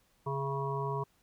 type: harmonic tone with a mistuned harmonic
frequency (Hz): 138.2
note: C#3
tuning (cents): -5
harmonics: 1 / 3 / 5 / 7 / 8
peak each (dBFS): -35 / -37 / -44 / -37 / -41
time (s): 0.26-1.04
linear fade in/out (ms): 10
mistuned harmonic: 5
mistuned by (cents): -41
effects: pink hiss -70 dBFS RMS until 1.22 s